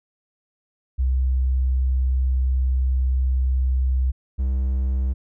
sine / triangle tone pair in turn, 64.5 / 65.02 Hz, C2 / C2, -24 / -10 cents, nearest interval unison, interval 14 cents, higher second, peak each -17 dBFS, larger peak neither, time 0.98-4.12 / 4.38-5.14 s, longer first, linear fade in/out 20 ms, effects none

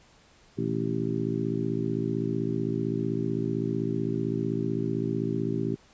harmonic tone with a mistuned harmonic, 55.7 Hz, A1, 22 cents sharp, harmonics 2 / 3 / 4 / 5 / 6 / 7, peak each -33 / -33 / -33 / -33 / -33 / -33 dBFS, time 0.57-5.76 s, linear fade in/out 20 ms, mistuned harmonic 2, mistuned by +150 cents, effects pink hiss -58 dBFS RMS until 5.93 s + resampled to 16000 Hz

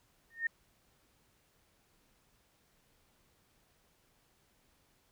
sine tone with exponential growth, 1835 Hz, A#6, 28 cents flat, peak -26 dBFS, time 0.3-0.47 s, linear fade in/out 5 ms, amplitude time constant 35 ms, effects pink hiss -71 dBFS RMS until 5.11 s

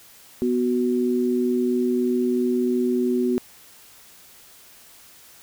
sine tone pair together, 246.9 / 369.9 Hz, B3 / F#4, 0 / 0 cents, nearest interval perfect fifth, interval 700 cents, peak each -21 / -22 dBFS, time 0.42-3.38 s, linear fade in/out 0 ms, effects white hiss -49 dBFS RMS until 5.42 s

